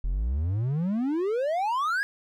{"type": "exponential sweep", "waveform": "triangle", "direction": "up", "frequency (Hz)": [38.81, 1695], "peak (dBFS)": -22, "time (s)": [0.04, 2.03], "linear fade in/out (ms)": 0, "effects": []}